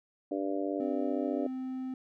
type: harmonic tone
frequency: 98 Hz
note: G2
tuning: in tune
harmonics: 3 / 4 / 5 / 6 / 7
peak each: -33 / -37 / -39 / -37 / -41 dBFS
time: 0.31-1.47 s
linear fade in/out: 5 ms
type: tone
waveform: triangle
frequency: 259.2 Hz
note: C4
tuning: 16 cents flat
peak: -32 dBFS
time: 0.8-1.94 s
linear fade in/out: 2 ms
effects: none